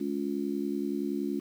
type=harmonic tone; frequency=70.6 Hz; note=C#2; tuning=32 cents sharp; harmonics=3 / 4 / 5; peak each=-34 / -32 / -34 dBFS; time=0-1.4 s; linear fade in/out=10 ms; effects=9-bit